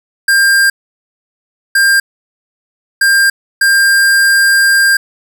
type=tone bursts at uneven times; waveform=square; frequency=1598 Hz; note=G6; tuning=33 cents sharp; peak=-7 dBFS; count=4; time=0.28-0.7 / 1.75-2 / 3.01-3.3 / 3.61-4.97 s; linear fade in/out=5 ms; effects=none